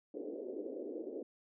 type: band-pass noise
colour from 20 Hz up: white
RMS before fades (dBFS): -43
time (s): 0.14-1.23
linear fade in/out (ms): 5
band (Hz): 270 to 510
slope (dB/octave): 48
effects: none